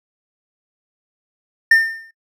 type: tone with exponential decay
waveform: triangle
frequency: 1807 Hz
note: A6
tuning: 46 cents sharp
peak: -4 dBFS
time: 1.71-2.11 s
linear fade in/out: 5 ms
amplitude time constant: 85 ms
effects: noise-tail reverb RT60 0.1 s tail -23 dB re dry